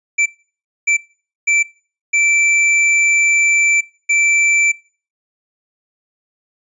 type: tone bursts at uneven times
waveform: square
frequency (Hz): 2334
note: D7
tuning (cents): -11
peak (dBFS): -12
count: 5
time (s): 0.18-0.26 / 0.87-0.97 / 1.47-1.63 / 2.13-3.81 / 4.09-4.72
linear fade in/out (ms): 10
effects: noise-tail reverb RT60 0.4 s tail -22 dB re dry + resampled to 22050 Hz